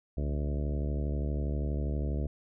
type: harmonic tone with a mistuned harmonic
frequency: 72.4 Hz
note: D2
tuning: 24 cents flat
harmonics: 1 / 2 / 3 / 4 / 5 / 6 / 7 / 8 / 9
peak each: -30 / -36 / -40 / -42 / -44 / -46 / -47 / -48 / -49 dBFS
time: 0.17-2.27 s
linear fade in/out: 5 ms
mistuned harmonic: 1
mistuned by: -110 cents
effects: none